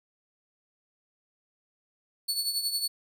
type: tone with tremolo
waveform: sawtooth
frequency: 4435 Hz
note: C#8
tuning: in tune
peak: -22 dBFS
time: 2.28-2.88 s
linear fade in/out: 10 ms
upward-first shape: triangle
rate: 11 Hz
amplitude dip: 70%
effects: none